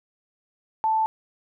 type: tone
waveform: sine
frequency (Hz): 880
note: A5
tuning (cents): 0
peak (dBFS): -19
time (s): 0.84-1.06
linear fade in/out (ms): 0
effects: none